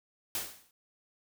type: noise with exponential decay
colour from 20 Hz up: white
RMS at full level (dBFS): -31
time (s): 0.35-0.71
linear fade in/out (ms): 1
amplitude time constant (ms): 77
effects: none